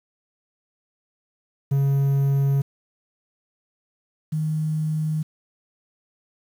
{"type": "tone pair in turn", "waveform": ["triangle", "sine"], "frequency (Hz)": [138.5, 155.46], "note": ["C#3", "D#3"], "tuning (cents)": [-1, -1], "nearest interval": "major second", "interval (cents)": 200, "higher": "second", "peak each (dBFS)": [-15, -21], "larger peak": "first", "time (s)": [[1.71, 2.62], [4.32, 5.23]], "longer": "neither", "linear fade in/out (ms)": 10, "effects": ["8-bit"]}